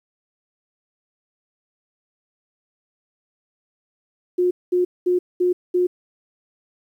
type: tone bursts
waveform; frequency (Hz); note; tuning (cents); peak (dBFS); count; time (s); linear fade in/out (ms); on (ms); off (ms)
sine; 359.2; F4; +49; -15; 5; 4.38-5.87; 10; 130; 210
effects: 9-bit